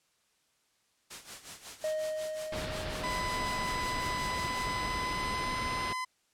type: noise with tremolo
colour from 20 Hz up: white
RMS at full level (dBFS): -42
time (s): 1.1-4.74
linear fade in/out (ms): 10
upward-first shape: sine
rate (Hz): 5.5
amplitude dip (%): 75
type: tone with exponential decay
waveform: triangle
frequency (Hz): 622.3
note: D#5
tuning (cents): 0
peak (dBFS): -27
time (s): 1.84-5.29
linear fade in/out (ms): 2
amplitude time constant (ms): 750
type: low-pass noise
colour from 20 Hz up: pink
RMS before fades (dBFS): -38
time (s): 2.52-5.93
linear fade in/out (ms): 5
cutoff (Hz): 5100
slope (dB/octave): 48
type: tone with pitch glide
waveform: 30% pulse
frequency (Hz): 1001 to 1017.3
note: B5 to C6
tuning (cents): +23 to -49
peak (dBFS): -30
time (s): 3.03-6.05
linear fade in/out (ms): 10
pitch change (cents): +28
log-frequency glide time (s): 4.34-5.69
effects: white hiss -72 dBFS RMS until 6.33 s + low-pass 9000 Hz 12 dB/octave